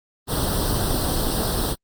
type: noise with comb filter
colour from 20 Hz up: pink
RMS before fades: -22 dBFS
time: 0.27-1.76 s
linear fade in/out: 50 ms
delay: 0.22 ms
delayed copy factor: +1
effects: Opus 24 kbps